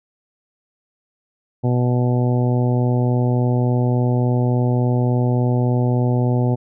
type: harmonic tone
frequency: 123.47 Hz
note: B2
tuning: in tune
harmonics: 1 / 2 / 3 / 4 / 5 / 6 / 7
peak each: -16 / -22 / -26 / -28 / -30 / -32 / -33 dBFS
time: 1.63-6.56 s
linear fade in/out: 20 ms
effects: none